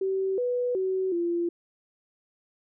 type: tone with pitch steps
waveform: sine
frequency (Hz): 383.6 / 492.1 / 377.1 / 343.5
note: G4 / B4 / F#4 / F4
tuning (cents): -37 / -6 / +33 / -29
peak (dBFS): -24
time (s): 0.01-1.49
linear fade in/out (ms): 5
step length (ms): 370
effects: none